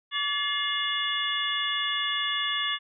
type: harmonic tone with a mistuned harmonic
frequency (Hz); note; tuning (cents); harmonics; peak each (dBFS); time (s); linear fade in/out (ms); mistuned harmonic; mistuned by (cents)
575; D5; -37; 2 / 3 / 4 / 5 / 6; -33 / -33 / -34 / -31 / -30; 0.11-2.79; 50; 4; -140
effects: none